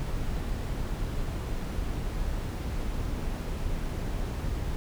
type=noise; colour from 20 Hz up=brown; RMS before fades=-31 dBFS; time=0-4.76 s; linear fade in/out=0 ms; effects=none